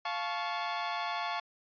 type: chord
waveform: sawtooth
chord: F augmented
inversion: none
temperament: equal with one note detuned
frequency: 698.5 / 869.9 / 1108.7 Hz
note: F5 / A5 / C#6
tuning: 0 / -20 / 0 cents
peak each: -33 dBFS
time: 0.05-1.4 s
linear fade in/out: 5 ms
effects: resampled to 11025 Hz